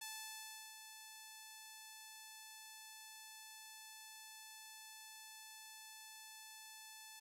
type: tone with ADSR envelope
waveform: 5% pulse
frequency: 874 Hz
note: A5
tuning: 12 cents flat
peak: -34 dBFS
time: 0.01-7.2 s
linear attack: 8 ms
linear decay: 720 ms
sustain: -8 dB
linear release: 11 ms
effects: none